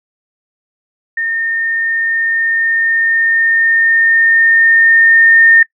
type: tone with level ramp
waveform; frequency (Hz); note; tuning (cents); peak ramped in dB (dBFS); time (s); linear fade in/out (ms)
sine; 1824; A#6; -38; -14 to -3; 1.17-5.63; 5
effects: noise-tail reverb RT60 0.1 s tail -22 dB re dry